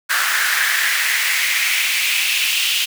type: noise with high-pass filter sweep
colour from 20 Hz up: pink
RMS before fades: -18 dBFS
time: 0.09-2.86 s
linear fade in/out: 20 ms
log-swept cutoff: 1500 to 2900 Hz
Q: 3.6
effects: none